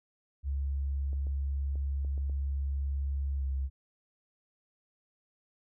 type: tone with pitch glide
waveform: sine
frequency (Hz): 69.2 to 67.35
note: C#2 to C#2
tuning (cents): -2 to -49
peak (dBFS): -29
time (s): 0.43-3.7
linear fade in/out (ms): 50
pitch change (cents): -47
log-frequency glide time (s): 3.38-3.43
type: clicks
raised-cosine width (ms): 2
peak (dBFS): -38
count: 6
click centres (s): 1.131 / 1.269 / 1.756 / 2.048 / 2.178 / 2.297
effects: none